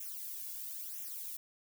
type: noise with flanger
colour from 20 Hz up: violet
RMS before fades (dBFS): -43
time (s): 0-1.37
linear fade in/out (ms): 5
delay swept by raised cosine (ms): 0.22 to 1.62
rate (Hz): 1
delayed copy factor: -0.9
effects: none